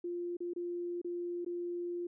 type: tone with dropouts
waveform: sine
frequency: 349.2 Hz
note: F4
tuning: in tune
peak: -35 dBFS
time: 0.04-2.07 s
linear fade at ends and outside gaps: 5 ms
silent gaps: 0.369-0.404 / 0.535-0.561 / 1.016-1.045 / 1.448-1.462 s
effects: none